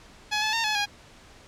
10% pulse tone with pitch steps, 844 / 863 / 913 / 853 / 820 Hz, G#5 / A5 / A#5 / G#5 / G#5, +28 / -34 / -36 / +46 / -22 cents, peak -15 dBFS, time 0.31-0.86 s, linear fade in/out 20 ms, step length 110 ms, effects pink hiss -51 dBFS RMS until 1.47 s + low-pass 7000 Hz 12 dB/octave

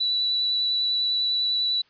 sine tone with vibrato, 3951 Hz, B7, in tune, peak -21 dBFS, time 0-1.82 s, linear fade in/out 10 ms, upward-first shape sine, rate 10 Hz, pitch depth 9 cents each way, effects white hiss -61 dBFS RMS until 1.89 s + resampled to 11025 Hz

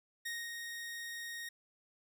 sawtooth tone with ADSR envelope, 1864.7 Hz, A#6, in tune, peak -34 dBFS, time 0.25-1.49 s, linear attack 11 ms, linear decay 230 ms, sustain -4 dB, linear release 5 ms, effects none

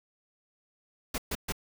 pink noise bursts, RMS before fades -32 dBFS, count 3, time 1.14-1.523 s, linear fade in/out 5 ms, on 41 ms, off 130 ms, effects none

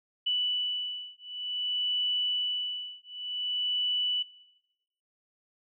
sine beating tone pair, 2968 / 2968.54 Hz, F#7 / F#7, +5 / +5 cents, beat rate 0.54 Hz, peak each -31 dBFS, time 0.26-4.23 s, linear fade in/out 10 ms, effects noise-tail reverb RT60 1.0 s tail -20 dB re dry

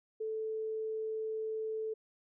sine tone, 438.7 Hz, A4, 5 cents flat, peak -34 dBFS, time 0.2-1.94 s, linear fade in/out 10 ms, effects none

